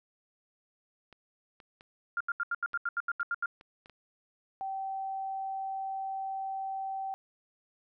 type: clicks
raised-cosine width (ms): 0.3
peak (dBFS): -36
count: 8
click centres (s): 1.127 / 1.602 / 1.809 / 2.733 / 3.207 / 3.611 / 3.859 / 3.897
type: tone bursts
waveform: sine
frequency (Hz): 1400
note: F6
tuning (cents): +4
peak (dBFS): -28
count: 12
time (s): 2.17-3.459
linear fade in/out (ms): 2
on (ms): 35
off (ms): 79
type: tone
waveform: sine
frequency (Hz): 773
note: G5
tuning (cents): -24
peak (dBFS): -33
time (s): 4.61-7.14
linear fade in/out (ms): 0
effects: none